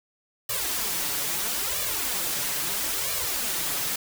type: noise with flanger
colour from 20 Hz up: white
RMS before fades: -28 dBFS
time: 0.49-3.96 s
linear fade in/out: 5 ms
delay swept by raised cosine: 1.7 to 7.1 ms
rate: 0.76 Hz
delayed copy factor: +0.8
effects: none